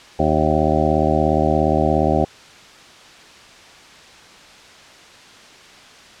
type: harmonic tone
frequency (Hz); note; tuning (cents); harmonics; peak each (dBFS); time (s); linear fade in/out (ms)
77.1; D#2; -15; 1 / 2 / 3 / 4 / 5 / 7 / 8 / 9 / 10; -23 / -23 / -23 / -23 / -23 / -23 / -23 / -23 / -23; 0.19-2.25; 5
effects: white hiss -43 dBFS RMS until 6.2 s + low-pass 5000 Hz 12 dB/octave